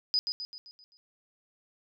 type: tone with echo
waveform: sine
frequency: 4978 Hz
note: D#8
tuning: in tune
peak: -23 dBFS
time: 0.14-0.19 s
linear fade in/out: 0 ms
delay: 130 ms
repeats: 6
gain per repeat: -6 dB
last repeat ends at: 0.97 s
effects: none